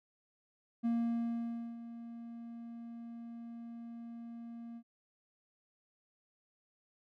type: tone with ADSR envelope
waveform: triangle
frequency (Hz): 233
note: A#3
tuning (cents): -1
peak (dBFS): -27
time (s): 0.83-4.83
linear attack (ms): 26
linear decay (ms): 910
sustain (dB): -15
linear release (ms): 64
effects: none